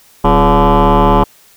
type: tone with frequency modulation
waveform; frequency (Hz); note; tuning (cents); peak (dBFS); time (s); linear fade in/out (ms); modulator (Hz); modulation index
sine; 415.3; G#4; 0; -3; 0.24-1.24; 10; 151; 4.5
effects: tanh soft clip ceiling -5 dBFS + white hiss -46 dBFS RMS until 1.56 s